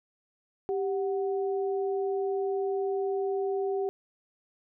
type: tone pair together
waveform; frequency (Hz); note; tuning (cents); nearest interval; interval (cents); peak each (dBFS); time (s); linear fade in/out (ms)
sine; 392 / 740; G4 / F#5; 0 / 0; major seventh; 1100; -27 / -36; 0.69-3.89; 0
effects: none